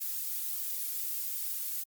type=noise with flanger; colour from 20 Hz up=violet; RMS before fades=-35 dBFS; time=0-1.84 s; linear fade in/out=20 ms; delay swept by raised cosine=2 to 2.68 ms; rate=3.5 Hz; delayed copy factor=-0.6; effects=Opus 48 kbps